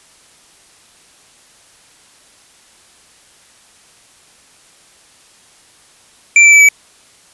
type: tone with pitch steps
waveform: square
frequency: 2349 / 2329 / 2309 / 2289 Hz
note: D7 / D7 / D7 / D7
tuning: 0 / -15 / -30 / -45 cents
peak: -4 dBFS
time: 6.36-6.688 s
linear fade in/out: 2 ms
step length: 82 ms
effects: white hiss -47 dBFS RMS until 7.33 s + resampled to 24000 Hz